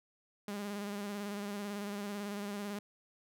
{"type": "tone with vibrato", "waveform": "sawtooth", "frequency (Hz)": 203.6, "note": "G#3", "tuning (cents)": -34, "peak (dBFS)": -34, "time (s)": [0.48, 2.79], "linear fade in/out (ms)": 2, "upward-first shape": "square", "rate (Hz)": 18, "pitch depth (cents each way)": 29, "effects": []}